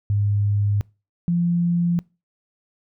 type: tone pair in turn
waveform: sine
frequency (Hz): 102.3 / 172.69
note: G#2 / F3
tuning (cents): -26 / -19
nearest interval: major sixth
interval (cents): 907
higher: second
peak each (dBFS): -17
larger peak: neither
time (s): 0.1-0.81 / 1.28-1.99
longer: neither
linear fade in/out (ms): 0
effects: noise-tail reverb RT60 0.3 s tail -25 dB re dry